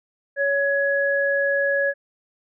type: tone pair together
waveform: sine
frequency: 560 / 1678.1 Hz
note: C#5 / G#6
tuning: +18 / +18 cents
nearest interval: octave + perfect fifth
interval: 1900 cents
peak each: -21 dBFS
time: 0.36-1.94 s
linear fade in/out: 50 ms
effects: none